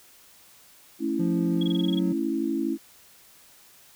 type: chord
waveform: sine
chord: A major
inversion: none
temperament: equal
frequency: 220 / 277.2 / 329.6 Hz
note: A3 / C#4 / E4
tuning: 0 / 0 / 0 cents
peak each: -31 / -28 / -27 dBFS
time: 0.99-2.78 s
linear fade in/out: 50 ms
type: tone with pitch glide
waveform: triangle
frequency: 174.61 to 183.08 Hz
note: F3 to F#3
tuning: 0 to -18 cents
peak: -23 dBFS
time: 1.19-2.13 s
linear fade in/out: 10 ms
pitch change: +82 cents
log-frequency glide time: 1.66-1.94 s
type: tone bursts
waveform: sine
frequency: 3322 Hz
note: G#7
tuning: in tune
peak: -30 dBFS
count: 9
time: 1.61-1.992 s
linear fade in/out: 5 ms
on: 22 ms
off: 23 ms
effects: white hiss -54 dBFS RMS until 3.95 s